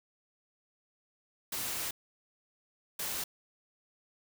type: noise bursts at uneven times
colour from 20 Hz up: white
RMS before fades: -36 dBFS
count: 2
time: 1.52-1.91 / 2.99-3.24 s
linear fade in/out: 5 ms
effects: none